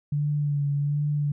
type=tone with vibrato; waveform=sine; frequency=145.1 Hz; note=D3; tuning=21 cents flat; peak=-22 dBFS; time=0.12-1.32 s; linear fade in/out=5 ms; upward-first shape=sine; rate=1.3 Hz; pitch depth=30 cents each way; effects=none